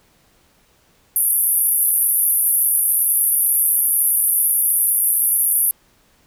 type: band-pass noise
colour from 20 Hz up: white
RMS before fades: -17 dBFS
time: 1.16-5.71 s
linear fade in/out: 0 ms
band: 9900 to 13000 Hz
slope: 96 dB/octave
effects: pink hiss -57 dBFS RMS until 6.26 s